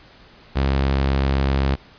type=tone; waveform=sawtooth; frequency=67.8 Hz; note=C#2; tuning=38 cents flat; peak=-13 dBFS; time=0.55-1.76 s; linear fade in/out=20 ms; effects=pink hiss -48 dBFS RMS until 1.98 s + resampled to 11025 Hz